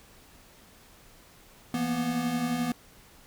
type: tone cluster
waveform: square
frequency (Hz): 167.1 / 233.1 / 244.5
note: E3 / A#3 / B3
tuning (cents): +24 / 0 / -17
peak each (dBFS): -36 / -35 / -29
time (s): 1.74-2.72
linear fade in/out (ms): 2
effects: pink hiss -55 dBFS RMS until 3.26 s